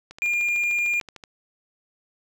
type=click train; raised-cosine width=0.2 ms; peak=-23 dBFS; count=16; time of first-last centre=0.11-1.238 s; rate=13.3 Hz
type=tone; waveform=triangle; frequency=2411 Hz; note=D7; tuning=45 cents sharp; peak=-19 dBFS; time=0.22-1 s; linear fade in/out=0 ms
effects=none